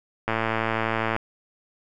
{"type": "click train", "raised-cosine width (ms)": 0.5, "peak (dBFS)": -9, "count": 100, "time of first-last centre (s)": [0.28, 1.164], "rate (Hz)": 112, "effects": []}